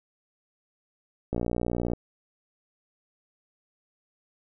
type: click train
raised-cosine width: 2 ms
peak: -15 dBFS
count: 37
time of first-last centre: 1.33-1.934 s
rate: 59.6 Hz
effects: none